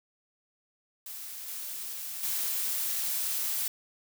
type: noise with level steps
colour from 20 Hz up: blue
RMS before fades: -41 / -38 / -31 dBFS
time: 1.06-3.68 s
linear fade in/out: 2 ms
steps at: 1.48 / 2.23 s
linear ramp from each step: 2 ms
effects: none